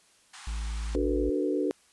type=band-pass noise; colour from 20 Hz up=pink; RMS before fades=-47 dBFS; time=0.33-0.96 s; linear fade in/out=10 ms; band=770 to 10000 Hz; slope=96 dB/octave
type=tone; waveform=triangle; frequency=55 Hz; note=A1; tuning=in tune; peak=-28 dBFS; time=0.47-1.3 s; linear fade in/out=5 ms
type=chord; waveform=sine; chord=B minor seventh; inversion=first; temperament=equal with one note detuned; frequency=293.7 / 370 / 445.4 / 493.9 Hz; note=D4 / F#4 / A4 / B4; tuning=0 / 0 / +21 / 0 cents; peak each=-29 / -30 / -32 / -33 dBFS; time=0.95-1.71 s; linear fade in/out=0 ms
effects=white hiss -62 dBFS RMS until 1.92 s + resampled to 24000 Hz